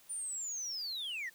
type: linear sweep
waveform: sine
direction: down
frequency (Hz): 9397 to 1760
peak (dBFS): -34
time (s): 0.09-1.3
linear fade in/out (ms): 20
effects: tanh soft clip ceiling -36 dBFS + white hiss -62 dBFS RMS until 1.34 s